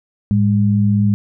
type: tone pair together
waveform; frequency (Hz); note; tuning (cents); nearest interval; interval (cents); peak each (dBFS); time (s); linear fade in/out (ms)
sine; 107.54 / 203; A2 / G#3; -39 / -39; major seventh; 1100; -14 / -14; 0.31-1.14; 0
effects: none